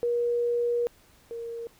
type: tone pair in turn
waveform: sine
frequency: 477.2 / 465.2 Hz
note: A#4 / A#4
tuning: +41 / -4 cents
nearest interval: unison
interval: 45 cents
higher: first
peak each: -23 / -33 dBFS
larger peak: first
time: 0.03-0.87 / 1.31-1.67 s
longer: first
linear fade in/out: 0 ms
effects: pink hiss -59 dBFS RMS until 1.79 s